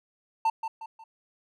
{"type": "tone with echo", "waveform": "triangle", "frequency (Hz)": 895, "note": "A5", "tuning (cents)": 29, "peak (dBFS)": -19, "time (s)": [0.45, 0.5], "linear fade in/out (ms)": 5, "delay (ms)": 180, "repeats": 3, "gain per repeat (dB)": -8, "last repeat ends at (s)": 1.04, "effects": []}